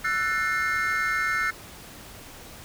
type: chord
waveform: triangle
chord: F# half-diminished seventh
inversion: third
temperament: just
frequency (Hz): 1332 / 1480 / 1776 / 2131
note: E6 / F#6 / A6 / C7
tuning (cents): +18 / 0 / +16 / +31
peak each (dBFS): -27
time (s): 0.04-1.51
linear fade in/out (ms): 10
effects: pink hiss -44 dBFS RMS until 2.64 s